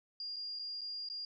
sine tone with dropouts, 4817 Hz, D8, 43 cents sharp, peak -39 dBFS, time 0.2-1.25 s, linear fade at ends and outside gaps 2 ms, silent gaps 0.361-0.365 / 0.59-0.594 / 0.81-0.815 / 1.088-1.099 s, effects none

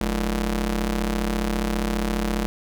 sawtooth ring-modulated tone, 130.81 Hz, C3, in tune, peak -15 dBFS, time 0.01-2.46 s, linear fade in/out 0 ms, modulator 82.8 Hz, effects none

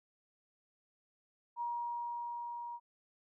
sine tone with level ramp, 950 Hz, A#5, 33 cents sharp, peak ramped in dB -34 to -41 dBFS, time 1.56-2.8 s, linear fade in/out 50 ms, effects none

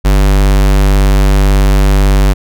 square tone, 49.08 Hz, G1, 3 cents sharp, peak -6 dBFS, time 0.04-2.34 s, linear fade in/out 20 ms, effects none

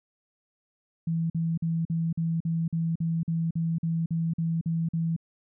sine tone bursts, 164.81 Hz, E3, in tune, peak -24 dBFS, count 15, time 1.07-5.164 s, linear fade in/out 5 ms, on 230 ms, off 46 ms, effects none

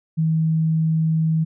sine tone, 160 Hz, D#3, 49 cents sharp, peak -16 dBFS, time 0.17-1.45 s, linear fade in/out 20 ms, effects none

